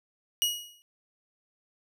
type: tone with exponential decay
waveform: sawtooth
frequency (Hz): 2900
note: F#7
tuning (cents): -35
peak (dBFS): -18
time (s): 0.42-0.82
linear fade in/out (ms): 0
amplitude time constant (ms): 85
effects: none